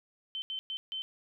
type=tone bursts at uneven times; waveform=sine; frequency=3082 Hz; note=G7; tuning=30 cents flat; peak=-34 dBFS; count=4; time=0.35-0.42 / 0.5-0.59 / 0.7-0.77 / 0.92-1.02 s; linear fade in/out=0 ms; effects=none